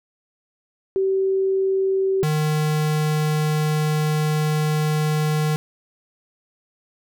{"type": "tone pair in turn", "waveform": ["sine", "square"], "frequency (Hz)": [384.4, 153.08], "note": ["G4", "D#3"], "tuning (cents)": [-34, -28], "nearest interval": "octave + major third", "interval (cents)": 1594, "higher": "first", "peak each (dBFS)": [-17, -19], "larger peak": "first", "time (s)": [[0.96, 2.23], [2.23, 5.56]], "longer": "second", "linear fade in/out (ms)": 0, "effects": []}